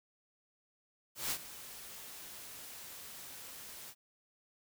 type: noise with ADSR envelope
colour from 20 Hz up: white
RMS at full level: -34 dBFS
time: 1.15-3.95 s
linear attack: 160 ms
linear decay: 67 ms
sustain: -15 dB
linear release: 58 ms
effects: none